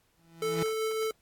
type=tone with exponential growth; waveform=30% pulse; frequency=165.8 Hz; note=E3; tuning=10 cents sharp; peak=-25 dBFS; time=0.17-0.63 s; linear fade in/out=2 ms; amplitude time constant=98 ms
type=tone with tremolo; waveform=square; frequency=440 Hz; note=A4; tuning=in tune; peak=-28 dBFS; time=0.42-1.11 s; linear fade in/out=2 ms; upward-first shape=triangle; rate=5.3 Hz; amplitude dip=30%
effects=pink hiss -70 dBFS RMS until 1.21 s + AAC 64 kbps